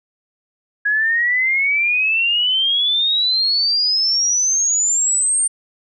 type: exponential sweep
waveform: sine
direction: up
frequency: 1661.2 to 8870 Hz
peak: -14 dBFS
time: 0.85-5.48 s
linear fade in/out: 10 ms
effects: none